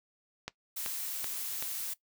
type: click train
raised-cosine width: 0.2 ms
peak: -19 dBFS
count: 4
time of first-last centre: 0.48-1.625 s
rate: 2.62 Hz
type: noise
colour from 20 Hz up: blue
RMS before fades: -37 dBFS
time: 0.76-1.94 s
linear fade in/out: 10 ms
effects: noise-tail reverb RT60 0.1 s tail -19 dB re dry